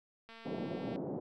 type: click train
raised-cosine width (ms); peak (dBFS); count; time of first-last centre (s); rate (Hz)
0.3; -37; 153; 0.29-0.96; 227
type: band-pass noise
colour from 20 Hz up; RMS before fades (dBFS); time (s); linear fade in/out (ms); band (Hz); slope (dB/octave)
pink; -39; 0.45-1.2; 10; 160 to 640; 24
effects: none